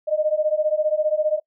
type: beating tone pair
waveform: sine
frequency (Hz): 606 / 621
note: D#5 / D#5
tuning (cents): -46 / -3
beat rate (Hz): 15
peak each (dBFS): -21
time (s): 0.07-1.4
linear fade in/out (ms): 20
effects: noise-tail reverb RT60 0.1 s tail -24 dB re dry